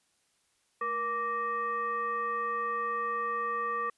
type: tone with frequency modulation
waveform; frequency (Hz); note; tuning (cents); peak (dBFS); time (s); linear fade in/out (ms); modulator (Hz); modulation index
sine; 1166; D6; -13; -29; 0.81-3.9; 5; 692; 0.76
effects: white hiss -72 dBFS RMS until 3.97 s + resampled to 24000 Hz